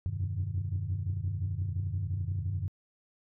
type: tone cluster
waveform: sine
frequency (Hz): 85.5 / 91.4 / 97.1 / 125.9 / 152.9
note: F2 / F#2 / G2 / B2 / D#3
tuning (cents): -36 / -21 / -16 / +34 / -30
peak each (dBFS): -37 / -39 / -31 / -40 / -40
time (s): 0.06-2.68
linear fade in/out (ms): 0
effects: tanh soft clip ceiling -23 dBFS